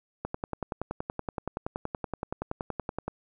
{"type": "click train", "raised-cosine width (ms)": 1, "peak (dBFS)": -17, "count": 31, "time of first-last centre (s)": [0.25, 3.08], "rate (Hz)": 10.6, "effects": []}